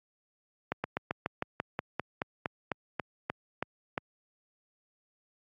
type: slowing click train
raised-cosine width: 0.5 ms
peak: -15 dBFS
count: 16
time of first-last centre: 0.72-3.978 s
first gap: 120 ms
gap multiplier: 1.08
effects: high-pass 100 Hz 12 dB/octave + AAC 64 kbps